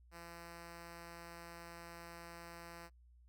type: tone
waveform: 5% pulse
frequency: 169.8 Hz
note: F3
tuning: 48 cents flat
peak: -39 dBFS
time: 0.11-2.9 s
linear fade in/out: 50 ms
effects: noise-tail reverb RT60 0.1 s tail -24 dB re dry + added 60 Hz sine -61 dBFS peak until 3.28 s